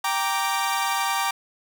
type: chord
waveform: sawtooth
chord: G minor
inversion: none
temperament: equal with one note detuned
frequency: 784 / 932.3 / 1170.6 Hz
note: G5 / Bb5 / D6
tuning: 0 / 0 / -6 cents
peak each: -23 dBFS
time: 0.04-1.31 s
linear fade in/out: 5 ms
effects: none